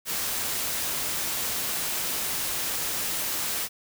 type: noise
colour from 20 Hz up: white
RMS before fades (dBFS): -29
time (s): 0.05-3.69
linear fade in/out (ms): 50
effects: none